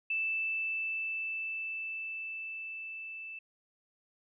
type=tone with level ramp; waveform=sine; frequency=2642 Hz; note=E7; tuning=3 cents sharp; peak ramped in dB=-29 to -41 dBFS; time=0.1-3.39 s; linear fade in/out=5 ms; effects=none